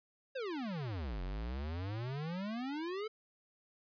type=exponential two-way sweep; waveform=square; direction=down then up; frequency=554.4 to 43.63 to 446.3 Hz; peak=-38 dBFS; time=0.35-3.08 s; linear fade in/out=10 ms; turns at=1.22 s; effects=resampled to 11025 Hz